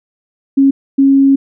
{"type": "tone bursts at uneven times", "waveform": "sine", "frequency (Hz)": 273.5, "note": "C#4", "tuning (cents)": -23, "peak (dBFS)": -5, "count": 2, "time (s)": [[0.57, 0.71], [0.98, 1.36]], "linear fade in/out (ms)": 10, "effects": []}